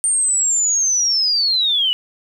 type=linear sweep; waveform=sine; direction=down; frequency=8870 to 2894 Hz; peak=-14 dBFS; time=0.04-1.93 s; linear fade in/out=0 ms; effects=8-bit